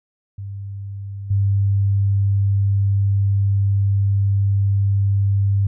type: tone with level steps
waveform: sine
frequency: 99.3 Hz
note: G2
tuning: 23 cents sharp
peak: -27 / -14 dBFS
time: 0.38-5.67 s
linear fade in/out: 5 ms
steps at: 1.3 s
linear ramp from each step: 10 ms
effects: none